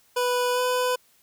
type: tone with pitch glide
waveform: 25% pulse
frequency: 493.9 to 500.5 Hz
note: B4 to B4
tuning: 0 to +23 cents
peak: -18 dBFS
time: 0.16-0.96 s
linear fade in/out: 10 ms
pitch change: +23 cents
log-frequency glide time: 0.53-0.6 s
effects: white hiss -61 dBFS RMS until 1.22 s